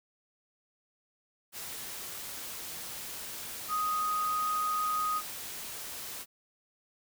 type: tone in noise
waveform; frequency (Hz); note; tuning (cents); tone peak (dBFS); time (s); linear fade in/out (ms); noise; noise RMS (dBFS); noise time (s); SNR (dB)
sine; 1248; D#6; +5; -28; 3.68-5.22; 50; white; -41; 1.52-6.26; +10
effects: none